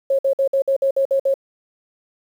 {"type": "tone bursts", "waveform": "sine", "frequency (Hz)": 544, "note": "C#5", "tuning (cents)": -33, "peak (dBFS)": -14, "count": 9, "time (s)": [0.1, 1.341], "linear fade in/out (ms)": 5, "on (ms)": 89, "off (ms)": 55, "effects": ["8-bit"]}